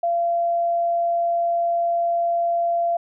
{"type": "tone", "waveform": "sine", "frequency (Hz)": 685, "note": "F5", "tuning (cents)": -34, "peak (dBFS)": -18, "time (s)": [0.03, 2.97], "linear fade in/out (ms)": 5, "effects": []}